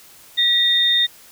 sine tone pair together, 1924 / 3659 Hz, B6 / A#7, -46 / -33 cents, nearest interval major seventh, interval 1113 cents, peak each -22 / -14 dBFS, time 0.37-1.07 s, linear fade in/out 20 ms, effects white hiss -46 dBFS RMS until 1.31 s

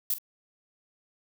violet noise with echo, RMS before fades -27 dBFS, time 0.1-0.14 s, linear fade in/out 2 ms, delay 44 ms, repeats 1, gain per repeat -13 dB, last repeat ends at 0.184 s, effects none

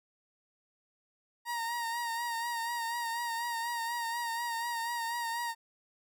30% pulse tone with vibrato, 935 Hz, A#5, 5 cents sharp, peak -30 dBFS, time 1.45-5.55 s, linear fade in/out 50 ms, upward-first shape sine, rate 4.1 Hz, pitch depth 40 cents each way, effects none

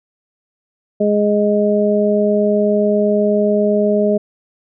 harmonic tone, 207.7 Hz, G#3, in tune, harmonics 1 / 2 / 3, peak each -16 / -16 / -16 dBFS, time 1-4.18 s, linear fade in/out 10 ms, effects none

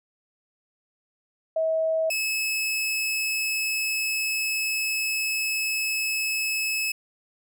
sine / sawtooth tone pair in turn, 643 / 2591 Hz, E5 / E7, -43 / -30 cents, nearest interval 2 octaves, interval 2413 cents, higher second, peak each -21 dBFS, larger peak neither, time 1.56-2.1 / 2.1-6.92 s, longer second, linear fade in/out 5 ms, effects none

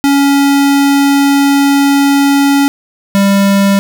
square tone pair in turn, 280 / 197.99 Hz, C#4 / G3, +18 / +18 cents, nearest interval tritone, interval 600 cents, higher first, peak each -7 dBFS, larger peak neither, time 0.04-2.68 / 3.15-3.79 s, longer first, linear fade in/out 0 ms, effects none

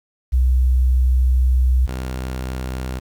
sine / sawtooth tone pair in turn, 63.4 / 64.03 Hz, B1 / C2, +46 / -37 cents, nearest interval unison, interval 17 cents, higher second, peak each -12 / -20 dBFS, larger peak first, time 0.32-1.87 / 1.87-3 s, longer first, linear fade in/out 20 ms, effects 8-bit

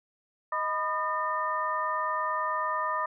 sine tone cluster, 625 / 994 / 1223 / 1815 Hz, D#5 / B5 / D#6 / A#6, +8 / +11 / -30 / -47 cents, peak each -36 / -31 / -30 / -36 dBFS, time 0.52-3.06 s, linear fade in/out 5 ms, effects none

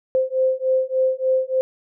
sine beating tone pair, 519 / 522.4 Hz, C5 / C5, -14 / -3 cents, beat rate 3.4 Hz, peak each -20 dBFS, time 0.15-1.61 s, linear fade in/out 0 ms, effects none

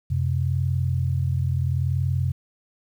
sine tone pair together, 90 / 130.7 Hz, F#2 / C3, -47 / -1 cents, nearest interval tritone, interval 646 cents, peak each -23 dBFS, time 0.1-2.32 s, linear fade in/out 10 ms, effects 9-bit

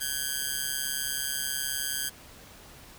5% pulse ring-modulated tone, 1600 Hz, G6, 35 cents sharp, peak -15 dBFS, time 0-2.1 s, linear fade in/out 20 ms, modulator 69.4 Hz, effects pink hiss -50 dBFS RMS until 2.98 s

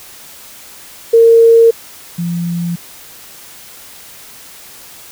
sine tone pair in turn, 458.9 / 171.89 Hz, A#4 / F3, -27 / -27 cents, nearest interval octave + perfect fourth, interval 1700 cents, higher first, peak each -3 / -15 dBFS, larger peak first, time 1.13-1.71 / 2.18-2.76 s, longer neither, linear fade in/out 10 ms, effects white hiss -36 dBFS RMS until 5.11 s

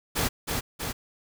pink noise with echo, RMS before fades -26 dBFS, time 0.15-0.29 s, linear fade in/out 20 ms, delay 320 ms, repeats 2, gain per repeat -3 dB, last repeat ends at 0.93 s, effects none

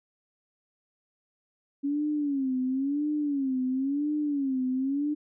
sine tone with vibrato, 277.2 Hz, C#4, in tune, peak -25 dBFS, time 1.83-5.15 s, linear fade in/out 20 ms, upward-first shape sine, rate 0.97 Hz, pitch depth 140 cents each way, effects none

